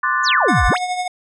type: chord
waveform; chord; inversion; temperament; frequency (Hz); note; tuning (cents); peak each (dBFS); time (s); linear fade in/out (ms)
sine; D dominant seventh; third; equal; 1046.5 / 1174.7 / 1480 / 1760; C6 / D6 / F#6 / A6; 0 / 0 / 0 / 0; -21; 0.03-0.74; 5
type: exponential two-way sweep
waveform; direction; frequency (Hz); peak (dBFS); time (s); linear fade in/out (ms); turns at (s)
sine; down then up; 7459 to 41.81 to 7459; -15; 0.23-0.79; 50; 0.67
type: tone with tremolo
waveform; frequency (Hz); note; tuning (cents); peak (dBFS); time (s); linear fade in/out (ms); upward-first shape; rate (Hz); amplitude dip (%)
square; 727; F#5; -31; -18; 0.48-1.08; 5; triangle; 12; 60
effects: resampled to 22050 Hz